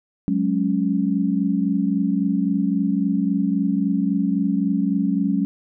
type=chord; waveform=sine; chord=F# suspended second; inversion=none; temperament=equal with one note detuned; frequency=185 / 208.7 / 277.2 Hz; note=F#3 / G#3 / C#4; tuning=0 / +9 / 0 cents; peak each=-22 dBFS; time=0.28-5.45 s; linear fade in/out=0 ms; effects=none